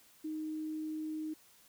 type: tone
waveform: sine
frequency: 311.1 Hz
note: D#4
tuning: in tune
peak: -36 dBFS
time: 0.24-1.34 s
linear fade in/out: 10 ms
effects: white hiss -63 dBFS RMS until 1.68 s